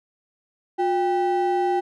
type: ring-modulated tone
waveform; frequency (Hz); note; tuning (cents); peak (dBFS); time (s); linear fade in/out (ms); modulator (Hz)
triangle; 576; D5; -34; -14; 0.78-1.81; 20; 218
effects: none